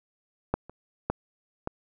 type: clicks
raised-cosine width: 1 ms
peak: -10 / -29 / -11 / -16 dBFS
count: 4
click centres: 0.54 / 0.696 / 1.1 / 1.674 s
effects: none